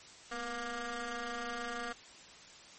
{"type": "ring-modulated tone", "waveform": "15% pulse", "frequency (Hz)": 233.7, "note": "A#3", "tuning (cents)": 5, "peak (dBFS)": -28, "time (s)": [0.31, 1.93], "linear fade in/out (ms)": 10, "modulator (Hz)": 948, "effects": ["white hiss -54 dBFS RMS until 2.78 s", "MP3 32 kbps"]}